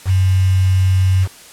sine tone with quantisation, 93.7 Hz, F#2, 22 cents sharp, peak -10 dBFS, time 0.05-1.28 s, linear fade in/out 50 ms, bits 5, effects white hiss -40 dBFS RMS until 1.52 s + low-pass 11000 Hz 12 dB/octave

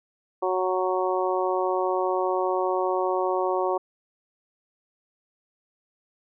harmonic tone, 185 Hz, F#3, in tune, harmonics 2 / 3 / 4 / 5 / 6, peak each -26 / -28 / -29 / -30 / -31 dBFS, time 0.42-3.78 s, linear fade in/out 10 ms, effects none

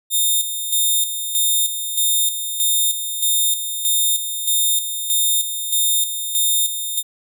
5% pulse tone with tremolo, 3640 Hz, A#7, 42 cents flat, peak -7 dBFS, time 0.1-7.03 s, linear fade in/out 50 ms, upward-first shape square, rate 1.6 Hz, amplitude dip 60%, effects none

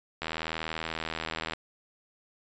click train, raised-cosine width 0.3 ms, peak -16 dBFS, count 107, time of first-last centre 0.22-1.535 s, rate 80.6 Hz, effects resampled to 16000 Hz

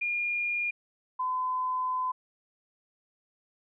sine tone pair in turn, 2419 / 1017.1 Hz, D#7 / C6, -49 / -49 cents, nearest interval octave + minor third, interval 1500 cents, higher first, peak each -27 dBFS, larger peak neither, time 0.01-0.71 / 1.19-2.12 s, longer second, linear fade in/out 10 ms, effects none

